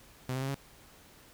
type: tone with pitch steps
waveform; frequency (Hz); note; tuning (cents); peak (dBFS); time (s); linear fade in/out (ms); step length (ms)
sawtooth; 128.2 / 131.5 / 134.88 / 138.36; C3 / C3 / C#3 / C#3; -35 / +9 / -47 / -3; -28; 0.29-0.546; 2; 64
effects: pink hiss -57 dBFS RMS until 1.33 s